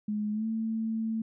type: tone with pitch glide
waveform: sine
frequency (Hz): 210.4 to 222.9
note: G#3 to A3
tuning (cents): +23 to +23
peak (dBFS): -28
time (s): 0.08-1.22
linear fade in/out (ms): 5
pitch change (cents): +100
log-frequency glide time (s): 0.32-0.46
effects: none